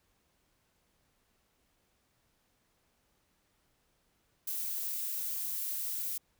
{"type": "noise", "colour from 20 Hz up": "violet", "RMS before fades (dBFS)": -36, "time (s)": [4.47, 6.18], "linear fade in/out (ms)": 5, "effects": ["pink hiss -74 dBFS RMS until 6.39 s"]}